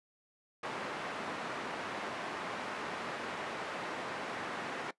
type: band-pass noise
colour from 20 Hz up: white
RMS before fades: -40 dBFS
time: 0.63-4.91 s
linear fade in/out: 5 ms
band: 190 to 1500 Hz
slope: 12 dB/octave
effects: noise-tail reverb RT60 0.1 s tail -19 dB re dry + resampled to 24000 Hz

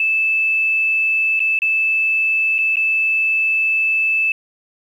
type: tone with dropouts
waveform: sine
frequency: 2627 Hz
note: E7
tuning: 7 cents flat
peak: -14 dBFS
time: 0-4.32 s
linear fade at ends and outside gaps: 2 ms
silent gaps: 1.394-1.402 / 1.59-1.619 / 2.583-2.587 / 2.758-2.768 s
effects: 8-bit

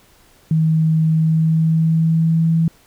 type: tone with pitch glide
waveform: sine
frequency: 159.2 to 163.77 Hz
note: D#3 to E3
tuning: +40 to -11 cents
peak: -12 dBFS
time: 0.51-2.68 s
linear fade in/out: 2 ms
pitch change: +49 cents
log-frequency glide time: 1.1-2.55 s
effects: pink hiss -52 dBFS RMS until 2.86 s

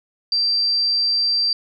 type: tone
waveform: sine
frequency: 4699 Hz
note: D8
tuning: in tune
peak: -16 dBFS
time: 0.32-1.53 s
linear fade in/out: 2 ms
effects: none

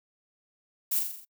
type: noise with echo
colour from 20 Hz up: violet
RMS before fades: -27 dBFS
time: 0.91-1 s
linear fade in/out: 10 ms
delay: 42 ms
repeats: 6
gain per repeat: -4 dB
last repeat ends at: 1.252 s
effects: noise-tail reverb RT60 0.1 s tail -26 dB re dry

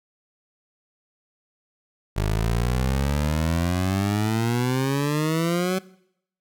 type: exponential sweep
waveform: 20% pulse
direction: up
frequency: 50.3 to 189.3 Hz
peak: -16 dBFS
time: 2.16-5.79 s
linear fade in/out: 10 ms
effects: noise-tail reverb RT60 0.7 s tail -20 dB re dry

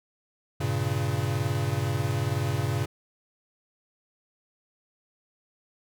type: chord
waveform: square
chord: G diminished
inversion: none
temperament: equal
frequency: 98 / 116.54 / 138.59 Hz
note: G2 / Bb2 / Db3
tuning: 0 / 0 / 0 cents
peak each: -31 / -30 / -30 dBFS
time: 0.6-2.86 s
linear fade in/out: 10 ms
effects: none

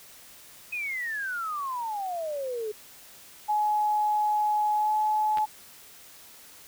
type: exponential sweep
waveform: sine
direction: down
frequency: 2549 to 415.3 Hz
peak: -29 dBFS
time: 0.72-2.72 s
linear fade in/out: 10 ms
type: tone with pitch glide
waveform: sine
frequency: 844 to 854.8 Hz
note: G#5 to G#5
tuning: +28 to +50 cents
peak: -22 dBFS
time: 3.48-5.46 s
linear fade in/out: 20 ms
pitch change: +22 cents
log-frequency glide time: 4.75-4.93 s
type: clicks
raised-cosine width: 0.3 ms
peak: -21 dBFS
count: 2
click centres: 5.373 / 5.384 s
effects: white hiss -50 dBFS RMS until 6.67 s

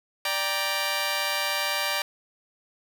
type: chord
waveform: 10% pulse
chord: G minor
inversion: second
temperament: just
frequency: 588 / 784 / 940.8 Hz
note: D5 / G5 / Bb5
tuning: +2 / 0 / +16 cents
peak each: -21 / -23 / -22 dBFS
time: 0.25-2.02 s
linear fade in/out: 2 ms
effects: none

